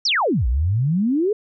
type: exponential two-way sweep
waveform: sine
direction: down then up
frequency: 5920 to 55 to 442.1 Hz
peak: -16 dBFS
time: 0.05-1.33 s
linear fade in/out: 5 ms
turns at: 0.47 s
effects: none